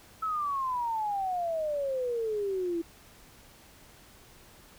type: exponential sweep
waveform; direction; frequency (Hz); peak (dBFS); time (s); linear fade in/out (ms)
sine; down; 1318.5 to 329.6; -28; 0.22-2.82; 10
effects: pink hiss -55 dBFS RMS until 4.78 s